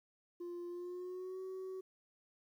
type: tone with pitch glide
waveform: sine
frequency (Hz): 349.2 to 376.4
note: F4 to F#4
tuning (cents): 0 to +30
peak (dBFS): -39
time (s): 0.4-1.81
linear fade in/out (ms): 10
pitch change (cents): +130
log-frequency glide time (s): 0.69-1.41
effects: tanh soft clip ceiling -41 dBFS + 12-bit